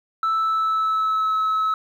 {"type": "tone with pitch glide", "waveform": "sine", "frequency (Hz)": [1318.5, 1292.9], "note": ["E6", "E6"], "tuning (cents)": [0, -34], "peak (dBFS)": -16, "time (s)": [0.23, 1.74], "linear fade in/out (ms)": 2, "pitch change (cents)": -34, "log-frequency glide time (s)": [0.34, 1.36], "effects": ["tanh soft clip ceiling -17 dBFS", "9-bit"]}